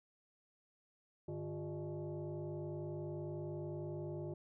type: tone with frequency modulation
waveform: sine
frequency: 100 Hz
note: G2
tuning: 35 cents sharp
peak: -40 dBFS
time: 1.28-4.34 s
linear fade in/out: 5 ms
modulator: 251 Hz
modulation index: 1.8
effects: none